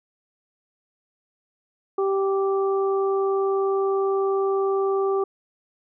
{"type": "harmonic tone", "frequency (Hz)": 390.1, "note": "G4", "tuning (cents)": -8, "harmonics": [1, 2, 3], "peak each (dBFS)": [-20, -31, -30], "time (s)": [1.98, 5.24], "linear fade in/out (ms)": 5, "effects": []}